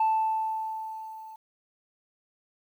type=tone with level ramp; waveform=sine; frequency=880 Hz; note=A5; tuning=in tune; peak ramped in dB=-18 to -42 dBFS; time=0-1.36 s; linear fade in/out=5 ms; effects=tanh soft clip ceiling -19 dBFS + 10-bit